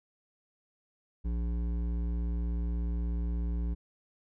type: tone with hard clipping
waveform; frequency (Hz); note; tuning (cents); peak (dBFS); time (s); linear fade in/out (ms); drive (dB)
sine; 58.27; A#1; 0; -31; 1.24-3.75; 20; 11
effects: none